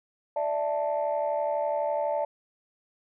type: chord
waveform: sine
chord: D suspended second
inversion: none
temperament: equal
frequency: 587.3 / 659.3 / 880 Hz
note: D5 / E5 / A5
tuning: 0 / 0 / 0 cents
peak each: -27 / -30 / -30 dBFS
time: 0.36-2.25 s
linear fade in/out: 5 ms
effects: tanh soft clip ceiling -18 dBFS